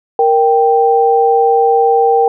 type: tone pair together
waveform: sine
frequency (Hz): 466.2 / 784.1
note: A#4 / G5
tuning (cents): 0 / 0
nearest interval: major sixth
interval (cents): 900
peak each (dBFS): -10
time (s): 0.19-2.28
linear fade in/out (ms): 2
effects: none